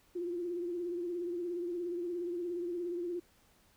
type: tone with vibrato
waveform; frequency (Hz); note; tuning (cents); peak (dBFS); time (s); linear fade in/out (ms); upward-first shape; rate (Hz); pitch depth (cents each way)
sine; 349.2; F4; 0; -34; 0.15-3.2; 10; triangle; 17; 64
effects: pink hiss -67 dBFS RMS until 3.76 s